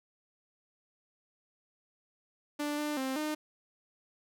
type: tone with pitch steps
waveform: sawtooth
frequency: 294.2 / 298.2 / 263.7 / 304.9 Hz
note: D4 / D4 / C4 / D#4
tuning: +3 / +27 / +14 / -35 cents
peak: -28 dBFS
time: 2.59-3.35 s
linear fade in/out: 10 ms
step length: 190 ms
effects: none